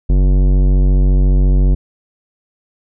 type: tone with tanh clipping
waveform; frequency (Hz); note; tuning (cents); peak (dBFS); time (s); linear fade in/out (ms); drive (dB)
sine; 47.21; F#1; +36; -10; 0.09-1.75; 10; 16
effects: none